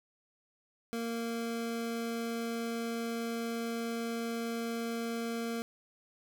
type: tone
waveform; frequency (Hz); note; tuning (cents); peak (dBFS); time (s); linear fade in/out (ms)
25% pulse; 231.2; A#3; -14; -30; 0.93-5.62; 0
effects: none